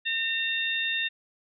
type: harmonic tone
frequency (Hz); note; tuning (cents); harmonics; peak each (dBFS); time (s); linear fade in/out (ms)
911; A#5; -40; 2 / 3 / 4; -30 / -30 / -30; 0.05-1.09; 20
effects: none